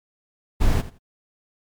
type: noise with echo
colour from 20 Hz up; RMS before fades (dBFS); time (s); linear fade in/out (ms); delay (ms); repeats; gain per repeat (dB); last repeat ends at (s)
brown; -17; 0.6-0.82; 20; 84; 2; -15; 0.988
effects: MP3 96 kbps